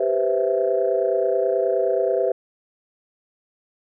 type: chord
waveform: sine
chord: C major seventh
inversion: second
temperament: equal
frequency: 392 / 493.9 / 523.3 / 659.3 Hz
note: G4 / B4 / C5 / E5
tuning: 0 / 0 / 0 / 0 cents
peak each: -23 dBFS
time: 0-2.32 s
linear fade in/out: 5 ms
effects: tanh soft clip ceiling -8 dBFS